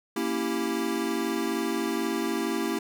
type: chord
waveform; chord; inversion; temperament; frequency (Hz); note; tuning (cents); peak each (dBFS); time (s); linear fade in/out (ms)
square; A# diminished seventh; none; equal; 233.1 / 277.2 / 329.6 / 392; A#3 / C#4 / E4 / G4; 0 / 0 / 0 / 0; -33 / -34 / -31 / -33; 0.16-2.79; 5
effects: none